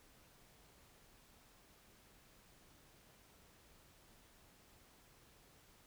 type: silence
effects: pink hiss -66 dBFS RMS until 5.86 s